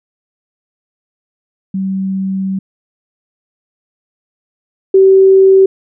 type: tone pair in turn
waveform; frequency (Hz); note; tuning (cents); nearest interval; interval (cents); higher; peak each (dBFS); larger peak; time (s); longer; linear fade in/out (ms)
sine; 191.7 / 384.1; G3 / G4; -38 / -35; octave; 1203; second; -14 / -3; second; 1.74-2.59 / 4.94-5.66; first; 5
effects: none